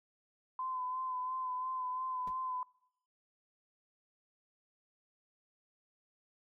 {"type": "tone with vibrato", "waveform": "sine", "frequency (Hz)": 1021, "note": "C6", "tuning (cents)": -43, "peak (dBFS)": -35, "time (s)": [0.59, 2.63], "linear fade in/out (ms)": 2, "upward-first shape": "sine", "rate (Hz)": 2.9, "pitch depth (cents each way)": 28}
{"type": "noise with exponential decay", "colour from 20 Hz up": "brown", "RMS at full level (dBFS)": -40, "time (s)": [2.27, 2.35], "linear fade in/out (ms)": 5, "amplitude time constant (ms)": 16}
{"effects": ["noise-tail reverb RT60 0.8 s tail -25 dB re dry"]}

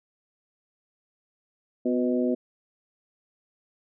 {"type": "harmonic tone with a mistuned harmonic", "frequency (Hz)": 124.9, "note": "B2", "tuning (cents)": 20, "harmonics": [2, 3, 4, 5], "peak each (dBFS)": [-24, -28, -30, -32], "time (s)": [1.85, 2.35], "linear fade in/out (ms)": 10, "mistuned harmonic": 3, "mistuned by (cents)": -51, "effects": []}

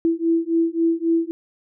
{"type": "beating tone pair", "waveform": "sine", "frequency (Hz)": [329.6, 333.3], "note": ["E4", "E4"], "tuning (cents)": [0, 19], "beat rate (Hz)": 3.7, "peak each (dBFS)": -20, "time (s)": [0.05, 1.31], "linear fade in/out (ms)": 0, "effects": []}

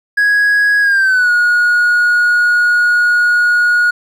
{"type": "tone with pitch glide", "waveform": "triangle", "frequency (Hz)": [1661.2, 1446.2], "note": ["G#6", "F#6"], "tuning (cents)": [0, -40], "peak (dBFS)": -6, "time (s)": [0.17, 3.91], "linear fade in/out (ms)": 10, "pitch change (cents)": -240, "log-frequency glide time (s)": [0.81, 1.31], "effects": ["tanh soft clip ceiling -2 dBFS"]}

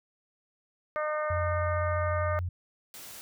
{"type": "harmonic tone", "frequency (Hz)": 304.5, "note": "D#4", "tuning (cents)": -37, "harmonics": [2, 3, 4, 5, 6, 7], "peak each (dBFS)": [-30, -43, -33, -40, -41, -45], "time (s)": [0.96, 2.39], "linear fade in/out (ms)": 0}
{"type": "tone with pitch glide", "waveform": "sine", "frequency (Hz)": [88.4, 88.96], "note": ["F2", "F2"], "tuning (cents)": [22, 32], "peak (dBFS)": -29, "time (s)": [1.3, 2.49], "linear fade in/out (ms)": 5, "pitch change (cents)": 10, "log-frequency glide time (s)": [1.69, 2.26]}
{"type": "noise", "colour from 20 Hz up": "white", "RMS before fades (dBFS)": -45, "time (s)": [2.94, 3.21], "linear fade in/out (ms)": 0}
{"effects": []}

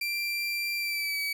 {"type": "tone with pitch glide", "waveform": "30% pulse", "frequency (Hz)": [2362, 2280], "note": ["D7", "C#7"], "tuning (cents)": [9, 48], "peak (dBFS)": -26, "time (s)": [0.01, 1.33], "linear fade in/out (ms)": 5, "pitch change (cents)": -61, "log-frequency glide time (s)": [0.78, 1.21], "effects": []}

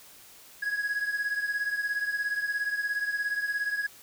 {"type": "beating tone pair", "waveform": "triangle", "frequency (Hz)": [1661.2, 1678.2], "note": ["G#6", "G#6"], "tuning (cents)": [0, 18], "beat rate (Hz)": 17, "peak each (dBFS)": [-27, -32], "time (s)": [0.62, 3.87], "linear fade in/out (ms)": 10, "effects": ["white hiss -52 dBFS RMS until 4.02 s"]}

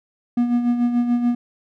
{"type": "tone with tremolo", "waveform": "triangle", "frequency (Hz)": 240.8, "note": "B3", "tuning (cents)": -44, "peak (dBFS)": -12, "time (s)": [0.37, 1.35], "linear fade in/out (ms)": 5, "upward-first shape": "sine", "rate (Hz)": 6.9, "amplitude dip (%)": 55, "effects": []}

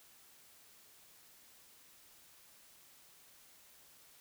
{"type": "silence", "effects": ["white hiss -62 dBFS RMS until 4.2 s"]}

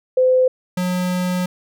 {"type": "tone pair in turn", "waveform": ["sine", "square"], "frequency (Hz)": [512, 181.02], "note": ["C5", "F#3"], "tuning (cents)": [-38, -38], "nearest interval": "octave + tritone", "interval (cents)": 1800, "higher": "first", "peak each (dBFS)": [-11, -19], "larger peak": "first", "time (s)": [[0.17, 0.48], [0.77, 1.46]], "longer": "second", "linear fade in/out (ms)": 5, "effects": []}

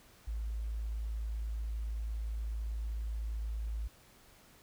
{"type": "tone", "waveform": "sine", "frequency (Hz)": 54.8, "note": "A1", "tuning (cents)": -6, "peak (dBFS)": -34, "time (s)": [0.27, 3.88], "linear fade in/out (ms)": 10, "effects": ["pink hiss -61 dBFS RMS until 4.62 s"]}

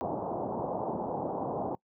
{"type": "low-pass noise", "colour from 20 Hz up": "white", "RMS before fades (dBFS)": -33, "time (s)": [0.01, 1.75], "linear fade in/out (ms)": 0, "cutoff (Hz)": 910, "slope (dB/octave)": 48, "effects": ["noise-tail reverb RT60 0.1 s tail -23 dB re dry", "high-pass 150 Hz 12 dB/octave"]}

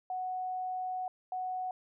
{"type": "tone bursts at uneven times", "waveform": "sine", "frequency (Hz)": 740, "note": "F#5", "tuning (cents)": 0, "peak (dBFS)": -33, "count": 2, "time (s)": [[0.1, 1.08], [1.32, 1.71]], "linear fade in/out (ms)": 2, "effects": []}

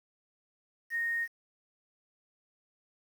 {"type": "tone with quantisation", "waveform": "sine", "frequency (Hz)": 1856, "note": "A#6", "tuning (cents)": -8, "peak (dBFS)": -29, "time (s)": [0.9, 1.28], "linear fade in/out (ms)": 50, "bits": 9, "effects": []}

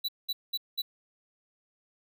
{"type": "tone bursts", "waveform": "square", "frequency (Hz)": 3951, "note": "B7", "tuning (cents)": 0, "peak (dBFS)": -29, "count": 4, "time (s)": [0.04, 0.82], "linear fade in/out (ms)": 10, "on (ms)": 45, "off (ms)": 200, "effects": []}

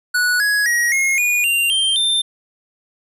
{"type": "tone with pitch steps", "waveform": "square", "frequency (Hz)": [1472, 1671.5, 1898, 2155, 2447, 2779, 3155, 3583], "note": ["F#6", "G#6", "A#6", "C#7", "D#7", "F7", "G7", "A7"], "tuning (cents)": [-9, 11, 31, -49, -29, -9, 10, 31], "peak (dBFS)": -15, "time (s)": [0.14, 2.22], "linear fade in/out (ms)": 10, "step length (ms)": 260, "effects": ["resampled to 32000 Hz"]}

